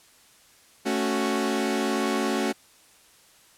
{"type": "chord", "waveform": "sawtooth", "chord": "F# minor", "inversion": "first", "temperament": "equal", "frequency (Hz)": [220, 277.2, 370], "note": ["A3", "C#4", "F#4"], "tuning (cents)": [0, 0, 0], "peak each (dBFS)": -24, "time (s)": [0.85, 2.53], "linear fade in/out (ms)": 20, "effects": ["white hiss -56 dBFS RMS until 3.57 s", "low-pass 11000 Hz 12 dB/octave"]}